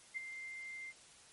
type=tone with ADSR envelope; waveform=sine; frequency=2093 Hz; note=C7; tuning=in tune; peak=-35 dBFS; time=0.14-0.93 s; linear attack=31 ms; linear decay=11 ms; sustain=-9 dB; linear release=41 ms; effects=white hiss -60 dBFS RMS until 1.32 s + MP3 48 kbps